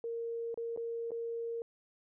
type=tone with dropouts; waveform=sine; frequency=463.4 Hz; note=A#4; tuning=10 cents flat; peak=-35 dBFS; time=0.04-1.62 s; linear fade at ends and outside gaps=1 ms; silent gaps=0.543-0.575 / 0.763-0.774 / 1.107-1.117 s; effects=none